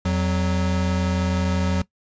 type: tone pair together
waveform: square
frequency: 85.88 / 185 Hz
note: F2 / F#3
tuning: -29 / 0 cents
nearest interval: octave + minor second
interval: 1329 cents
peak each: -23 dBFS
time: 0.05-1.82 s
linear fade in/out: 5 ms
effects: noise-tail reverb RT60 0.1 s tail -19 dB re dry + resampled to 16000 Hz